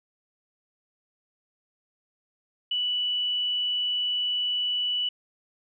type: tone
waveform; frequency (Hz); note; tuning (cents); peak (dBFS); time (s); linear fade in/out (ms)
sine; 2960; F#7; 0; -24; 2.71-5.09; 5
effects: none